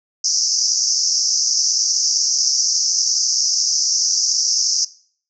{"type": "band-pass noise", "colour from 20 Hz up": "white", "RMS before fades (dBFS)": -18, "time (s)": [0.24, 4.85], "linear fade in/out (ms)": 5, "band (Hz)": [5000, 6300], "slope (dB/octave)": 96, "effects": ["noise-tail reverb RT60 0.5 s tail -19 dB re dry"]}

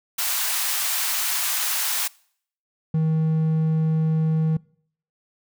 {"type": "high-pass noise", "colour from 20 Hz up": "white", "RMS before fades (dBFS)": -24, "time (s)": [0.18, 2.08], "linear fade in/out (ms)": 10, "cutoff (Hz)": 770, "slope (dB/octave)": 24}
{"type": "tone", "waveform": "triangle", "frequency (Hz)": 158.7, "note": "D#3", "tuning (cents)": 35, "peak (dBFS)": -16, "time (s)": [2.94, 4.57], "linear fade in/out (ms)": 5}
{"effects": ["noise-tail reverb RT60 0.6 s tail -24 dB re dry"]}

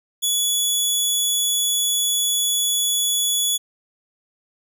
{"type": "tone", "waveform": "15% pulse", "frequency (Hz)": 3400, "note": "G#7", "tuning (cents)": 40, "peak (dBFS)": -11, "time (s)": [0.22, 3.58], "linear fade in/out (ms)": 20, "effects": []}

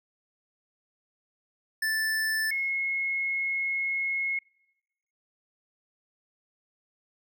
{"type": "tone pair in turn", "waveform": ["square", "sine"], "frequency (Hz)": [1760, 2169], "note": ["A6", "C#7"], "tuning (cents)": [0, -38], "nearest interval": "major third", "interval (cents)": 362, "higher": "second", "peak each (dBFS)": -26, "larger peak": "neither", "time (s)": [[1.82, 2.51], [2.51, 4.39]], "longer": "second", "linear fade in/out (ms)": 5, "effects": ["noise-tail reverb RT60 1.0 s tail -25 dB re dry"]}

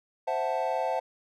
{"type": "chord", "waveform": "triangle", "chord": "F# half-diminished seventh", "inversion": "second", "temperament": "equal", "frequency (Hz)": [523.3, 659.3, 740, 880], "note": ["C5", "E5", "F#5", "A5"], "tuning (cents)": [0, 0, 0, 0], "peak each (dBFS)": -30, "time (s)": [0.27, 1], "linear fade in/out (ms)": 10, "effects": []}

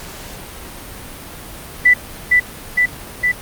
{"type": "tone with echo", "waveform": "sine", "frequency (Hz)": 1982, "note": "B6", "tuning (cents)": 6, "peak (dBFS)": -6, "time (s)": [1.85, 1.94], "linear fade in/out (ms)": 10, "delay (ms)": 460, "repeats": 3, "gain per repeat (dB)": -2, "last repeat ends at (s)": 3.32, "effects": ["pink hiss -33 dBFS RMS until 3.41 s", "Opus 48 kbps"]}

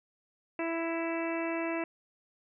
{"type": "harmonic tone with a mistuned harmonic", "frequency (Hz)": 331.3, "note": "E4", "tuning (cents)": 9, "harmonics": [1, 2, 3, 4, 5, 6, 7, 8], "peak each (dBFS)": [-33, -36, -41, -45, -45, -43, -44, -42], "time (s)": [0.59, 1.84], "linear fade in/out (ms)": 2, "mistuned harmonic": 7, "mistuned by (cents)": -18, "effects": []}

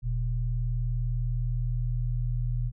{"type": "tone pair together", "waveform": "sine", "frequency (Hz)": [40.05, 120], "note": ["E1", "B2"], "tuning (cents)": [-49, -49], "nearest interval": "octave + perfect fifth", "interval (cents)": 1900, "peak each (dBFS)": -28, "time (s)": [0.02, 2.72], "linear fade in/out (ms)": 50, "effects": []}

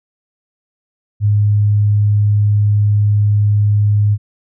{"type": "tone", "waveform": "sine", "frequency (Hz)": 103.83, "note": "G#2", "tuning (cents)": 0, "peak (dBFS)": -9, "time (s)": [1.2, 4.18], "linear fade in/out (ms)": 50, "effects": []}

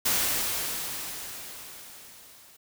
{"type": "noise with level ramp", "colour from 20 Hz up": "white", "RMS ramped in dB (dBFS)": [-24, -54], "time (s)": [0.05, 2.57], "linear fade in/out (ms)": 10, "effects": []}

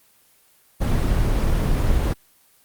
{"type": "noise", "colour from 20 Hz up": "brown", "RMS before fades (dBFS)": -19, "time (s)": [0.8, 2.14], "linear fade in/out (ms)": 20, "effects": ["white hiss -57 dBFS RMS until 2.64 s", "Opus 24 kbps"]}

